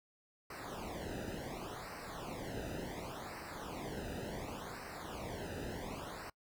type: noise with flanger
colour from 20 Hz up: brown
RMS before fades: -44 dBFS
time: 0.5-6.3 s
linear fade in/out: 5 ms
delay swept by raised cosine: 0.29 to 0.92 ms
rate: 0.69 Hz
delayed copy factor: -1
effects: noise-tail reverb RT60 0.1 s tail -25 dB re dry